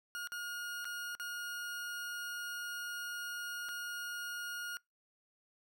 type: tone with dropouts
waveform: 40% pulse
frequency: 1432 Hz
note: F6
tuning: 43 cents sharp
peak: -38 dBFS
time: 0.15-4.77 s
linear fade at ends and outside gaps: 0 ms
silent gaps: 0.273-0.32 / 0.845-0.853 / 1.151-1.198 / 3.687-3.69 s
effects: noise-tail reverb RT60 0.2 s tail -26 dB re dry